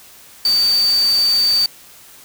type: tone in noise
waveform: sine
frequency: 4600 Hz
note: D8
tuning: 37 cents flat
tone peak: -12 dBFS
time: 0.45-1.66 s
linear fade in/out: 2 ms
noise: white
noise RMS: -28 dBFS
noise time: 0.45-1.66 s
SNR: +13 dB
effects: white hiss -43 dBFS RMS until 2.24 s